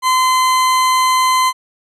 40% pulse tone, 1028 Hz, C6, 31 cents flat, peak -10 dBFS, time 0.02-1.53 s, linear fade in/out 50 ms, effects low-pass 12000 Hz 12 dB/octave

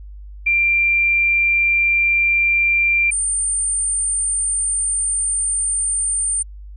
sine tone pair in turn, 2372 / 8955 Hz, D7 / C#9, +17 / +17 cents, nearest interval octave + major seventh, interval 2300 cents, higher second, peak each -13 / -17 dBFS, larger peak first, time 0.46-3.11 / 3.11-6.43 s, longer second, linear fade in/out 10 ms, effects added 50 Hz sine -33 dBFS peak until 6.76 s

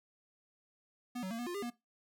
square tone with pitch steps, 245.3 / 187.4 / 229.1 / 241.7 / 352.3 / 403.3 / 239.3 Hz, B3 / F#3 / A#3 / B3 / F4 / G4 / A#3, -12 / +22 / -30 / -37 / +15 / +49 / +46 cents, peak -38 dBFS, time 1.15-1.703 s, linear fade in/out 10 ms, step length 79 ms, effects noise-tail reverb RT60 0.2 s tail -19 dB re dry

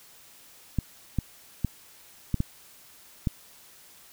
clicks, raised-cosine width 5 ms, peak -12 dBFS, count 6, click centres 0.787 / 1.187 / 1.647 / 2.343 / 2.404 / 3.272 s, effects white hiss -53 dBFS RMS until 4.12 s

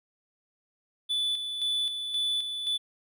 triangle tone with tremolo, 3477 Hz, A7, 21 cents flat, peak -24 dBFS, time 1.09-2.78 s, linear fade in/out 20 ms, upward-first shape square, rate 1.9 Hz, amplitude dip 50%, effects none

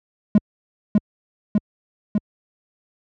triangle tone with echo, 207.7 Hz, G#3, in tune, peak -7 dBFS, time 0.35-0.38 s, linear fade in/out 2 ms, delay 600 ms, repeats 3, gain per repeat -2 dB, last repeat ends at 2.18 s, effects high-pass 60 Hz 12 dB/octave

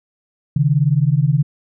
sine beating tone pair, 135.8 / 154.8 Hz, C#3 / D#3, -35 / -9 cents, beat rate 19 Hz, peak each -15 dBFS, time 0.56-1.43 s, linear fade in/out 5 ms, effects none

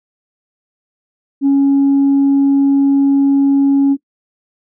sine tone, 277.2 Hz, C#4, in tune, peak -6 dBFS, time 1.41-3.97 s, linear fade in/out 50 ms, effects noise-tail reverb RT60 0.1 s tail -19 dB re dry + tanh soft clip ceiling -6 dBFS

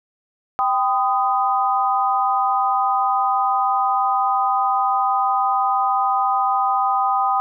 sine chord, G augmented, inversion none, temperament equal with one note detuned, 784 / 1010.3 / 1244.5 Hz, G5 / B5 / D#6, 0 / +39 / 0 cents, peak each -19 / -23 / -20 dBFS, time 0.59-7.4 s, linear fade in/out 0 ms, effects none

